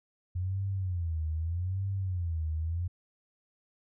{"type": "tone with vibrato", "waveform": "sine", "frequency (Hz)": 87.7, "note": "F2", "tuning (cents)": 8, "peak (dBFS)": -29, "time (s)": [0.35, 2.88], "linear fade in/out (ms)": 10, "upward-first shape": "sine", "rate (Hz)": 0.81, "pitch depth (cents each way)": 190, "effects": []}